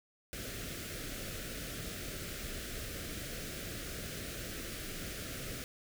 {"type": "band-stop noise", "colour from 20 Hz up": "pink", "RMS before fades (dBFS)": -42, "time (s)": [0.33, 5.64], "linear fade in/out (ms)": 0, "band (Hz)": [660, 1300], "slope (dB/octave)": 48, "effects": []}